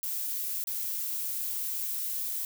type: noise with dropouts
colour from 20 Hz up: violet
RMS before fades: -33 dBFS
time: 0.03-2.45 s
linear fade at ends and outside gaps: 1 ms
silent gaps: 0.64-0.671 s
effects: none